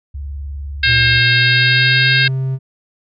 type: tone with vibrato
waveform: sine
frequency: 70.5 Hz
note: C#2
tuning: 30 cents sharp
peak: -23 dBFS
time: 0.14-1.2 s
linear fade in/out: 10 ms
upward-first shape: sine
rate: 20 Hz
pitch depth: 180 cents each way
type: harmonic tone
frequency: 534 Hz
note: C5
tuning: 35 cents sharp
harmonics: 3 / 4 / 5 / 6 / 7 / 8 / 9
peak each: -14 / -19 / -18 / -23 / -18 / -23 / -23 dBFS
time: 0.83-2.28 s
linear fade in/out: 5 ms
type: tone with pitch glide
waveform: triangle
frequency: 116.54 to 132.33 Hz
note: A#2 to C3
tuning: 0 to +20 cents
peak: -14 dBFS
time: 0.85-2.59 s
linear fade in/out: 50 ms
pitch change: +220 cents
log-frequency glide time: 1.05-2.3 s
effects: none